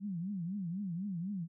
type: tone with vibrato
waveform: sine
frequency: 185 Hz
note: F#3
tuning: in tune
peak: -35 dBFS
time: 0-1.48 s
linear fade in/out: 50 ms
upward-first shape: triangle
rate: 4 Hz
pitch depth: 240 cents each way
effects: none